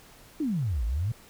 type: exponential two-way sweep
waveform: sine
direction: down then up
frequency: 329.6 to 51.91 to 121.5 Hz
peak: -25 dBFS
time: 0.4-1.12 s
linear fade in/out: 5 ms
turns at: 0.85 s
effects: pink hiss -53 dBFS RMS until 1.29 s